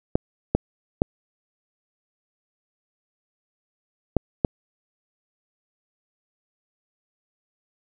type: clicks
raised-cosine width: 2 ms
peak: -4 dBFS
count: 5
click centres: 0.155 / 0.55 / 1.019 / 4.167 / 4.448 s
effects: none